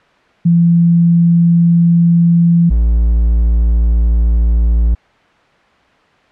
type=tone pair in turn; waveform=sine / triangle; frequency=170 / 56.84 Hz; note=F3 / A#1; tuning=-46 / -43 cents; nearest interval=octave + perfect fifth; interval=1897 cents; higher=first; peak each=-6 dBFS; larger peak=neither; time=0.45-2.7 / 2.7-4.95 s; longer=neither; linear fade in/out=10 ms; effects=white hiss -49 dBFS RMS until 6.31 s + low-pass 2000 Hz 12 dB/octave